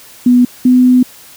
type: tone pair in turn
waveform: sine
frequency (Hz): 246.5 / 251.5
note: B3 / B3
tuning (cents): -3 / +32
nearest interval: unison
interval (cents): 35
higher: second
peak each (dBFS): -4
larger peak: neither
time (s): 0.26-0.45 / 0.65-1.03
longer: second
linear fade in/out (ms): 5
effects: white hiss -38 dBFS RMS until 1.36 s